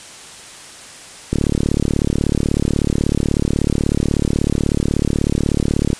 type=click train; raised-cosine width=3 ms; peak=-3 dBFS; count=168; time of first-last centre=1.33-5.931 s; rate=36.3 Hz; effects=white hiss -37 dBFS RMS until 5.99 s + resampled to 22050 Hz